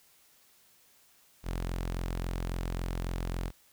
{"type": "tone", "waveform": "sawtooth", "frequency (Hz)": 43.65, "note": "F1", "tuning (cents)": 0, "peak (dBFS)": -28, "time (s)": [1.43, 3.52], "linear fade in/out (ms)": 50, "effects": ["white hiss -63 dBFS RMS until 3.72 s"]}